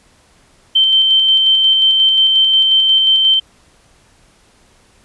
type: tone with tremolo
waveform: sine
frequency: 3110 Hz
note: G7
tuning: 14 cents flat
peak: -7 dBFS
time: 0.75-3.4 s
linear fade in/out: 10 ms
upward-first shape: square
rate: 5.6 Hz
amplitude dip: 25%
effects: pink hiss -51 dBFS RMS until 5.04 s + resampled to 24000 Hz